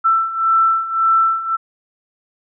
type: beating tone pair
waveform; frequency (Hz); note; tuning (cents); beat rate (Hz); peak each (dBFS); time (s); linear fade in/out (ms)
sine; 1332 / 1333.8; E6 / E6; +18 / +20; 1.8; -18 / -14; 0.04-1.57; 20
effects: none